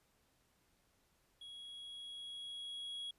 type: tone with level ramp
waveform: triangle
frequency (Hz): 3322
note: G#7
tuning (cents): 0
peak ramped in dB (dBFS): -48 to -40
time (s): 1.41-3.11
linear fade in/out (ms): 5
effects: pink hiss -75 dBFS RMS until 3.18 s + resampled to 32000 Hz